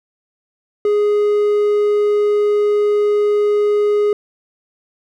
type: tone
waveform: triangle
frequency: 415.3 Hz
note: G#4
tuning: in tune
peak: -10 dBFS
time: 0.85-4.13 s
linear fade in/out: 2 ms
effects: none